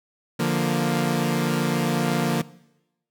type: chord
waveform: sawtooth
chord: Bb major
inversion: first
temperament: equal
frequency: 146.83 / 174.61 / 233.1 Hz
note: D3 / F3 / Bb3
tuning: 0 / 0 / 0 cents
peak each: -22 / -21 / -21 dBFS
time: 0.39-2.42 s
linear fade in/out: 10 ms
effects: noise-tail reverb RT60 0.9 s tail -20 dB re dry